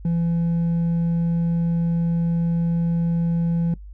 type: tone with hard clipping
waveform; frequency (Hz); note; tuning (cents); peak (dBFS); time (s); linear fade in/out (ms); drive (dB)
sine; 168.7; E3; +40; -19; 0.05-3.74; 2; 2
effects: noise-tail reverb RT60 0.1 s tail -21 dB re dry + added 50 Hz sine -36 dBFS peak until 3.93 s